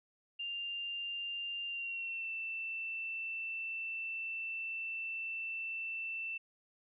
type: tone with pitch glide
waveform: sine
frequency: 2794 to 2671 Hz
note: F7 to E7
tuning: 0 to +22 cents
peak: -37 dBFS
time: 0.39-6.38 s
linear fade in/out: 10 ms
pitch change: -78 cents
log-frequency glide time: 1.67-2.31 s
effects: none